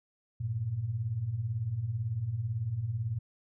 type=beating tone pair; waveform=sine; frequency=98.2 / 116.2 Hz; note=G2 / A#2; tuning=+4 / -5 cents; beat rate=18 Hz; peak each=-37 / -31 dBFS; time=0.4-3.19 s; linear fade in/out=10 ms; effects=none